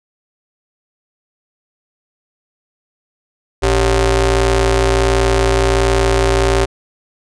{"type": "ring-modulated tone", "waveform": "sawtooth", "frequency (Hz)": 167.8, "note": "E3", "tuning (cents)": 31, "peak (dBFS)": -4, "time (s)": [3.62, 6.66], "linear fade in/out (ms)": 20, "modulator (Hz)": 221, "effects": ["resampled to 22050 Hz"]}